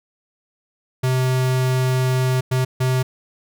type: tone bursts at uneven times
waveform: square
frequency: 128.9 Hz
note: C3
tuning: 26 cents flat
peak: -17 dBFS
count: 3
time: 1.03-2.41 / 2.51-2.65 / 2.8-3.03 s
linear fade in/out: 10 ms
effects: none